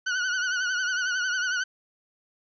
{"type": "tone with vibrato", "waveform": "40% pulse", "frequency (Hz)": 1480, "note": "F#6", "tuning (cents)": 0, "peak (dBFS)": -24, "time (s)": [0.06, 1.64], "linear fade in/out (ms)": 10, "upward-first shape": "triangle", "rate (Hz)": 11, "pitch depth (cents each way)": 77, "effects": ["resampled to 16000 Hz", "10-bit"]}